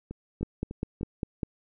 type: two click trains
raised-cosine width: 3 ms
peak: -16 / -24 dBFS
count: 6 / 4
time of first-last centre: 0.43-1.432 / 0.11-1.011 s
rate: 4.99 / 3.33 Hz
effects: none